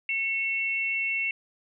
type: tone pair together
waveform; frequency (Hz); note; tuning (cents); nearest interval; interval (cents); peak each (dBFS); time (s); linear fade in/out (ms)
sine; 2202 / 2703; C#7 / E7; -12 / +43; major third; 355; -28; 0.09-1.31; 2
effects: none